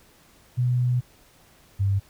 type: tone pair in turn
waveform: sine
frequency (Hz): 124.1 / 98.5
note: B2 / G2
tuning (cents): +9 / +9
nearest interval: major third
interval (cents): 400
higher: first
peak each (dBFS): -19 / -19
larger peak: neither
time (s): 0.57-1.01 / 1.79-2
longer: first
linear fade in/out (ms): 20
effects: pink hiss -56 dBFS RMS until 2.09 s